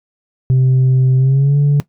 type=tone with pitch glide; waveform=sine; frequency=129.8 to 144.02 Hz; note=C3 to D3; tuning=-13 to -33 cents; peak=-6 dBFS; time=0.5-1.8 s; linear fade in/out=0 ms; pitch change=+180 cents; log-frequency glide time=1.17-1.58 s; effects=noise-tail reverb RT60 0.1 s tail -18 dB re dry + tanh soft clip ceiling -7 dBFS